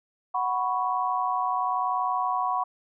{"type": "chord", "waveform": "sine", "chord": "F# suspended fourth", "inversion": "none", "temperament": "equal", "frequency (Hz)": [740, 987.8, 1108.7], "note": ["F#5", "B5", "C#6"], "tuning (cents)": [0, 0, 0], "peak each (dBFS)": -28, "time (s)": [0.34, 2.64], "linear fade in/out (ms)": 10, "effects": []}